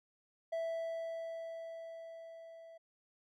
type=tone with level ramp; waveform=triangle; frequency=659.3 Hz; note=E5; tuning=in tune; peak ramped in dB=-32 to -50 dBFS; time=0.52-2.78 s; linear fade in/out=10 ms; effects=none